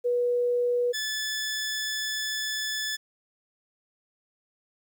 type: tone pair in turn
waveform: sine / 15% pulse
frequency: 486.6 / 1733 Hz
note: B4 / A6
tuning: -26 / -27 cents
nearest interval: octave + minor seventh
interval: 2199 cents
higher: second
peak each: -22 dBFS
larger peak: neither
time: 0.04-0.93 / 0.93-2.97 s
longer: second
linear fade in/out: 20 ms
effects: 10-bit